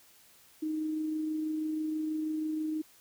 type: tone with amplitude modulation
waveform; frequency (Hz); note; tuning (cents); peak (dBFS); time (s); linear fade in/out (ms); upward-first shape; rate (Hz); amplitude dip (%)
sine; 311.1; D#4; 0; -29; 0.62-2.82; 10; sine; 26.2; 25
effects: white hiss -60 dBFS RMS until 3 s